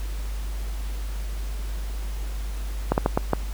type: slowing click train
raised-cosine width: 1 ms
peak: -5 dBFS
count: 5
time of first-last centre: 2.92-3.333 s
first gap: 59 ms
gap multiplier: 1.39
effects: added 50 Hz sine -27 dBFS peak until 3.53 s + pink hiss -43 dBFS RMS until 3.53 s